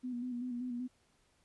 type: tone with vibrato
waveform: sine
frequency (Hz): 246.2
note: B3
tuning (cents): -5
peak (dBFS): -36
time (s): 0.03-0.88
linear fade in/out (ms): 20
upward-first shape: square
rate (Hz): 5.2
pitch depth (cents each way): 39
effects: pink hiss -72 dBFS RMS until 1.44 s + resampled to 24000 Hz